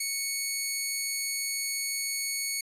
10% pulse tone, 2217 Hz, C#7, in tune, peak -20 dBFS, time 0-2.61 s, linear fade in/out 5 ms, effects resampled to 32000 Hz

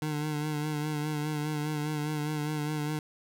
25% pulse tone with vibrato, 150.9 Hz, D3, 47 cents sharp, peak -26 dBFS, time 0.02-2.99 s, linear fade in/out 2 ms, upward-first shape sine, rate 4.9 Hz, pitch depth 36 cents each way, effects none

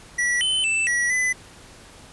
square tone with pitch steps, 1944 / 3047 / 2650 / 1932 / 2007 Hz, B6 / G7 / E7 / B6 / B6, -28 / -50 / +9 / -39 / +27 cents, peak -20 dBFS, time 0.18-1.33 s, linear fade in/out 10 ms, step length 230 ms, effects pink hiss -46 dBFS RMS until 2.12 s + resampled to 24000 Hz

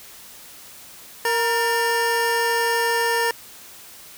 square tone cluster, 464.6 / 941 / 1797 Hz, A#4 / A#5 / A6, -6 / +16 / +36 cents, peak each -24 dBFS, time 1.25-3.31 s, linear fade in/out 2 ms, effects white hiss -43 dBFS RMS until 4.17 s

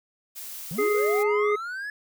blue noise, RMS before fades -38 dBFS, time 0.35-1.24 s, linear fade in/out 20 ms
triangle linear sweep, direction up, 144.5 to 1722 Hz, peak -29 dBFS, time 0.71-1.9 s, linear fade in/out 2 ms
harmonic tone, 417 Hz, G#4, 7 cents sharp, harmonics 1 / 3 / 5, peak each -21 / -30 / -30 dBFS, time 0.78-1.56 s, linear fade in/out 10 ms
effects none

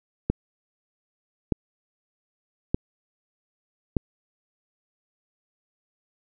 click train, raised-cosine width 3 ms, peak -8 dBFS, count 4, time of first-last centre 0.3-3.967 s, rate 0.818 Hz, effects none

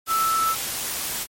sine tone in noise, 1318.5 Hz, E6, in tune, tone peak -19 dBFS, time 0.07-0.56 s, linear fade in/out 50 ms, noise white, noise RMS -28 dBFS, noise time 0.06-1.27 s, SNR +6 dB, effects MP3 64 kbps

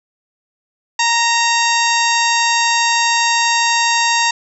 harmonic tone with a mistuned harmonic, 932.3 Hz, A#5, in tune, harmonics 1 / 2 / 3 / 4 / 5 / 6 / 7 / 8, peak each -16 / -19 / -21 / -22 / -23 / -24 / -24 / -25 dBFS, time 0.99-4.31 s, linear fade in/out 5 ms, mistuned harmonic 3, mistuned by -38 cents, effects none

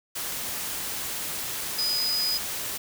sine tone in noise, 4978 Hz, D#8, in tune, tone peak -24 dBFS, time 1.78-2.38 s, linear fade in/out 10 ms, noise white, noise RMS -32 dBFS, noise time 0.15-2.78 s, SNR +5 dB, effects none

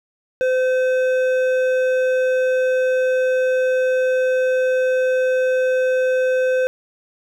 sine tone with hard clipping, 513 Hz, C5, 34 cents flat, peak -17 dBFS, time 0.41-6.67 s, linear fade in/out 0 ms, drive 9 dB, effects none

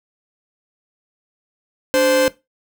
45% pulse tone pair together, 291.1 / 520.6 Hz, D4 / C5, -15 / -9 cents, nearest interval minor seventh, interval 1006 cents, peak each -20 / -14 dBFS, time 1.94-2.28 s, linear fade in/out 0 ms, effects noise-tail reverb RT60 0.2 s tail -17 dB re dry

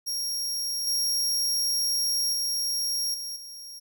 sawtooth tone with level steps, 5588 Hz, F8, in tune, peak -25 / -21 / -23 / -30 / -37 dBFS, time 0.06-3.8 s, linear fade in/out 20 ms, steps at 0.87 / 2.33 / 3.14 / 3.36 s, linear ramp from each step 2 ms, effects none

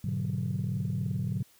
sine chord, G# half-diminished seventh, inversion none, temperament equal, 103.83 / 123.47 / 146.83 / 185 Hz, G#2 / B2 / D3 / F#3, 0 / 0 / 0 / 0 cents, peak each -33 dBFS, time 0.04-1.43 s, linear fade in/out 5 ms, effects tanh soft clip ceiling -22 dBFS + white hiss -61 dBFS RMS until 1.59 s

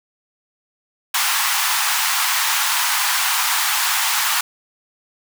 pink high-pass noise, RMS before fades -19 dBFS, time 1.14-4.41 s, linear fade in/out 5 ms, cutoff 850 Hz, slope 48 dB/octave, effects none

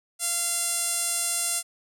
sawtooth tone with band-pass filter, 689 Hz, F5, 24 cents flat, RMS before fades -27 dBFS, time 0.19-1.63 s, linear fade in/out 50 ms, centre 9100 Hz, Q 2.6, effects none

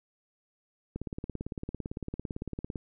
click train, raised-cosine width 3 ms, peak -22 dBFS, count 33, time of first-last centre 0.96-2.758 s, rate 17.8 Hz, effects none

